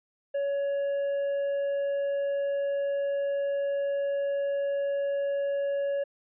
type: tone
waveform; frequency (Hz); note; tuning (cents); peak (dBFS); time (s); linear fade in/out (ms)
triangle; 561; C#5; +21; -24; 0.34-6.04; 10
effects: resampled to 8000 Hz